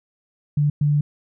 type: tone bursts at uneven times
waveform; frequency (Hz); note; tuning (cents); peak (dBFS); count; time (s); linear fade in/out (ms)
sine; 146.83; D3; 0; -15; 2; 0.57-0.7 / 0.81-1.01; 5
effects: none